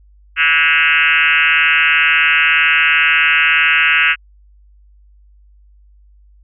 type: tone with frequency modulation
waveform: sine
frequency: 2093 Hz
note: C7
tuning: in tune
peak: -9 dBFS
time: 0.36-4.16 s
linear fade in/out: 50 ms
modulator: 157 Hz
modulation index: 4.6
effects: added 50 Hz sine -44 dBFS peak until 6.43 s